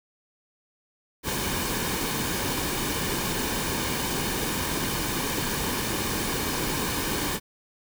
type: noise with comb filter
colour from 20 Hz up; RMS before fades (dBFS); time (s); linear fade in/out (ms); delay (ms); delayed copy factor
pink; -28; 1.23-7.4; 50; 1.5; -0.5
effects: none